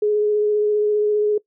sine tone with vibrato, 420.1 Hz, G#4, 20 cents sharp, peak -15 dBFS, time 0.02-1.38 s, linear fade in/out 5 ms, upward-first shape sine, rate 15 Hz, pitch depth 14 cents each way, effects noise-tail reverb RT60 0.1 s tail -21 dB re dry

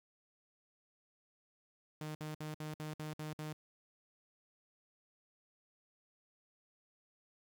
sawtooth tone bursts, 153.6 Hz, D#3, 22 cents flat, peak -37 dBFS, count 8, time 2.01-3.529 s, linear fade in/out 2 ms, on 140 ms, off 57 ms, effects 11-bit

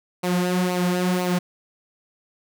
sawtooth tone with flanger, 180.1 Hz, F#3, 46 cents flat, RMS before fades -22 dBFS, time 0.23-1.39 s, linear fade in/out 10 ms, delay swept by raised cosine 0.58 to 4.68 ms, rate 2 Hz, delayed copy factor -0.6, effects none

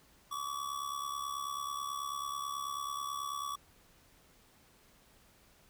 square tone with amplitude modulation, 1139 Hz, C#6, 47 cents sharp, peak -34 dBFS, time 0.31-3.56 s, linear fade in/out 10 ms, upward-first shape sine, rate 69.2 Hz, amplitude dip 70%, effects pink hiss -64 dBFS RMS until 5.69 s

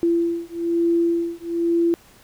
sine beating tone pair, 338.1 / 339.2 Hz, E4 / E4, +44 / +50 cents, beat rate 1.1 Hz, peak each -21 dBFS, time 0.03-1.94 s, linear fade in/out 0 ms, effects pink hiss -51 dBFS RMS until 2.23 s

